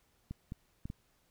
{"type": "clicks", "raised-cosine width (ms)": 5, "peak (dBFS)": -28, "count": 4, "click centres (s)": [0.31, 0.521, 0.855, 0.901], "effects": ["pink hiss -72 dBFS RMS until 1.3 s"]}